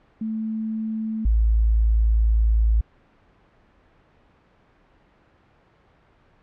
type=tone pair in turn; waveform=sine; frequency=220 / 55 Hz; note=A3 / A1; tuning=0 / 0 cents; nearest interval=2 octaves; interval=2400 cents; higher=first; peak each=-24 / -15 dBFS; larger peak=second; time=0.21-1.25 / 1.25-2.81 s; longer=second; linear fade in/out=5 ms; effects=pink hiss -58 dBFS RMS until 6.42 s + low-pass 2000 Hz 12 dB/octave